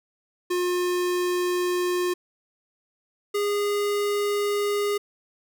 square tone pair in turn, 357.5 / 409.9 Hz, F4 / G#4, +41 / -23 cents, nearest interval major second, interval 236 cents, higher second, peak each -23 dBFS, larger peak neither, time 0.5-2.14 / 3.34-4.98 s, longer neither, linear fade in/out 10 ms, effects none

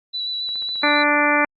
sine tone with vibrato, 3951 Hz, B7, in tune, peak -23 dBFS, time 0.13-1.04 s, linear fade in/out 20 ms, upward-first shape square, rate 7.3 Hz, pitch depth 13 cents each way
click train, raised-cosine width 0.5 ms, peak -29 dBFS, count 11, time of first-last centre 0.49-1.157 s, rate 15 Hz
harmonic tone, 293.7 Hz, D4, in tune, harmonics 1 / 2 / 3 / 4 / 5 / 6 / 7 / 8, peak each -23 / -23 / -23 / -23 / -23 / -23 / -23 / -23 dBFS, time 0.83-1.45 s, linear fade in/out 5 ms
effects Opus 48 kbps

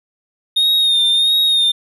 triangle tone with vibrato, 3686 Hz, A#7, 20 cents flat, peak -10 dBFS, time 0.56-1.72 s, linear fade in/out 10 ms, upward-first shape sine, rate 1.5 Hz, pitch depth 42 cents each way, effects none

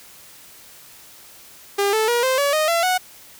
sawtooth tone with pitch steps, 401.6 / 437.9 / 477.6 / 520.8 / 567.9 / 619.4 / 675.4 / 736.5 Hz, G4 / A4 / A#4 / C5 / C#5 / D#5 / E5 / F#5, +42 / -8 / +42 / -8 / +42 / -8 / +42 / -8 cents, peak -13 dBFS, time 1.78-2.98 s, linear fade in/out 10 ms, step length 150 ms, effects white hiss -45 dBFS RMS until 3.39 s

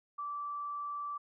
sine tone, 1163 Hz, D6, 17 cents flat, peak -36 dBFS, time 0.18-1.18 s, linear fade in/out 10 ms, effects none

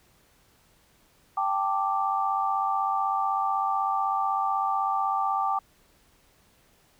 sine chord, G suspended second, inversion none, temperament equal, 784 / 880 / 1174.7 Hz, G5 / A5 / D6, 0 / 0 / 0 cents, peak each -27 / -30 / -27 dBFS, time 1.37-5.59 s, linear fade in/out 5 ms, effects pink hiss -62 dBFS RMS until 6.99 s

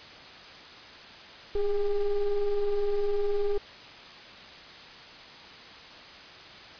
triangle ring-modulated tone, 199.3 Hz, G3, 29 cents sharp, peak -18 dBFS, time 1.55-3.58 s, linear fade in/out 5 ms, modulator 209 Hz, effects white hiss -46 dBFS RMS until 6.79 s + resampled to 11025 Hz

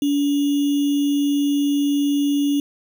sine tone with sample-and-hold, 285.7 Hz, D4, 48 cents flat, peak -16 dBFS, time 0.02-2.6 s, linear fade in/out 2 ms, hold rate 3150 Hz, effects none

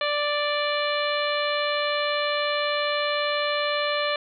harmonic tone, 587.3 Hz, D5, in tune, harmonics 1 / 2 / 3 / 4 / 5 / 6 / 7, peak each -26 / -29 / -31 / -32 / -33 / -34 / -34 dBFS, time 0.01-4.16 s, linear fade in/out 2 ms, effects none

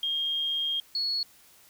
sine tone pair in turn, 3228 / 4363 Hz, G#7 / C#8, -50 / -28 cents, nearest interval perfect fourth, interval 522 cents, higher second, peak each -26 dBFS, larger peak neither, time 0.03-0.8 / 0.95-1.23 s, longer first, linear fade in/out 2 ms, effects white hiss -57 dBFS RMS until 1.69 s

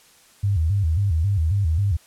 sine tone with vibrato, 89.5 Hz, F2, 43 cents sharp, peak -17 dBFS, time 0.43-1.97 s, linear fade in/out 10 ms, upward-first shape square, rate 3.7 Hz, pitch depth 200 cents each way, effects white hiss -53 dBFS RMS until 2.06 s + low-pass 11000 Hz 12 dB/octave

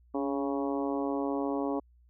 harmonic tone with a mistuned harmonic, 138.4 Hz, C#3, 2 cents flat, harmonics 2 / 3 / 4 / 5 / 6 / 7 / 8, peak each -31 / -35 / -37 / -39 / -41 / -42 / -43 dBFS, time 0.14-1.8 s, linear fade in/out 10 ms, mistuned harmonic 2, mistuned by +33 cents, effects added 60 Hz sine -58 dBFS peak until 2.09 s

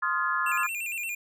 sine chord, F minor seventh, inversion second, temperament equal with one note detuned, 1046.5 / 1244.5 / 1396.9 / 1701 Hz, C6 / Eb6 / F6 / Ab6, 0 / 0 / 0 / +41 cents, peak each -30 dBFS, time 0.02-0.67 s, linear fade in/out 10 ms
square tone with vibrato, 2557 Hz, D#7, 47 cents sharp, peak -31 dBFS, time 0.46-1.15 s, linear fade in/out 5 ms, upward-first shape square, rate 8.7 Hz, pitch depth 96 cents each way
effects none

